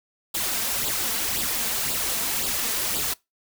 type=noise with flanger; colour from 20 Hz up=white; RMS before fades=-26 dBFS; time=0.34-3.14 s; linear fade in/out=10 ms; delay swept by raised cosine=0.24 to 4.54 ms; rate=1.9 Hz; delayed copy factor=+0.6; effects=noise-tail reverb RT60 0.2 s tail -23 dB re dry